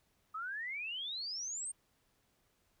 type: exponential sweep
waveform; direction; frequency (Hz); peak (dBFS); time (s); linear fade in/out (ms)
sine; up; 1244.5 to 8870; -38; 0.34-1.72; 10
effects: pink hiss -75 dBFS RMS until 2.8 s